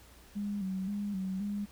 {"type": "tone with vibrato", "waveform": "sine", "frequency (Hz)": 196.5, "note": "G3", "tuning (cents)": 4, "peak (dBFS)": -32, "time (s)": [0.35, 1.66], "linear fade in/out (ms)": 20, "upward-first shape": "square", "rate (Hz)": 1.9, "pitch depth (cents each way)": 66, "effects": ["added 60 Hz sine -59 dBFS peak until 1.71 s", "pink hiss -58 dBFS RMS until 1.71 s"]}